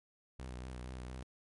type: tone with vibrato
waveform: sawtooth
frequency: 62.8 Hz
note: B1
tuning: 30 cents sharp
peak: -39 dBFS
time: 0.39-1.23 s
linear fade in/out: 5 ms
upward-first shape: sine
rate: 4.3 Hz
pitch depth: 40 cents each way
effects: MP3 48 kbps